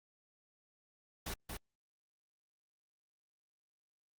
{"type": "noise with echo", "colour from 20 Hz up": "pink", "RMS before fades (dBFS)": -41, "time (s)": [1.26, 1.34], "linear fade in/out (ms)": 5, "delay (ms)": 230, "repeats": 1, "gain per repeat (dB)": -2, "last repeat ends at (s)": 1.57, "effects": ["Opus 48 kbps"]}